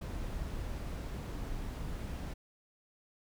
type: noise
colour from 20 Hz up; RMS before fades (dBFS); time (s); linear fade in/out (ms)
brown; -39; 0.01-2.34; 10
effects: none